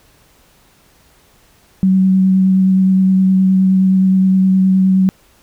sine tone with vibrato, 188.9 Hz, F#3, 36 cents sharp, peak -8 dBFS, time 1.83-5.09 s, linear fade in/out 0 ms, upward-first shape sine, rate 9.6 Hz, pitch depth 12 cents each way, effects pink hiss -51 dBFS RMS until 5.42 s

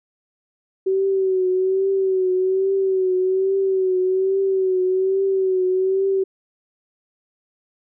sine tone with vibrato, 378.7 Hz, F#4, 40 cents sharp, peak -16 dBFS, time 0.86-6.24 s, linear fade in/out 10 ms, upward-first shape triangle, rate 1.2 Hz, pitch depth 54 cents each way, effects none

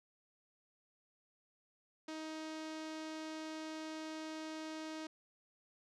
sawtooth tone with low-pass filter, 314.5 Hz, D#4, 19 cents sharp, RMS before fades -45 dBFS, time 2.08-5.07 s, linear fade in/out 5 ms, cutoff 5800 Hz, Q 1.3, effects none

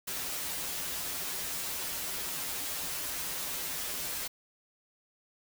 white noise with comb filter, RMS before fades -36 dBFS, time 0.07-4.28 s, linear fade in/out 10 ms, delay 9.1 ms, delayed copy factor -0.9, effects none

